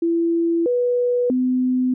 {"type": "tone with pitch steps", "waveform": "sine", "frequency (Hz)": [335.7, 489.6, 254], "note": ["E4", "B4", "B3"], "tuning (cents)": [32, -15, 49], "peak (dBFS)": -16, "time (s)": [0.02, 1.94], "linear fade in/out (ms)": 5, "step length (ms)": 640, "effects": []}